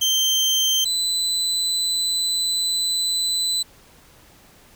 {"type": "tone pair in turn", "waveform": "30% pulse", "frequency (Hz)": [3136, 4006], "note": ["G7", "B7"], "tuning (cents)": [0, 24], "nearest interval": "major third", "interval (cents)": 424, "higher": "second", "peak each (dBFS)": [-14, -17], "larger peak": "first", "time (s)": [[0.01, 0.85], [0.85, 3.63]], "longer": "second", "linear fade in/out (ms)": 10, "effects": ["pink hiss -51 dBFS RMS until 4.75 s"]}